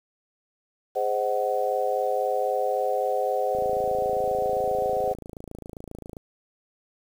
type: chord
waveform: sine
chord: Ab dominant seventh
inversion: none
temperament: just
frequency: 415.3 / 519.1 / 623 / 747.5 Hz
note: Ab4 / C5 / Eb5 / Gb5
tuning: 0 / -14 / +2 / +17 cents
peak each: -30 / -26 / -30 / -27 dBFS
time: 0.95-5.14 s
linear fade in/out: 20 ms
type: click train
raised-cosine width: 2 ms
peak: -25 dBFS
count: 73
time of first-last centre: 3.55-6.168 s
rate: 27.5 Hz
effects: 8-bit